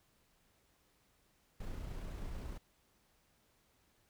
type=noise with amplitude modulation; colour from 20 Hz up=brown; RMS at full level=-42 dBFS; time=1.6-2.58 s; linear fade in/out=5 ms; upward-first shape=sine; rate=29.4 Hz; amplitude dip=25%; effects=pink hiss -73 dBFS RMS until 4.09 s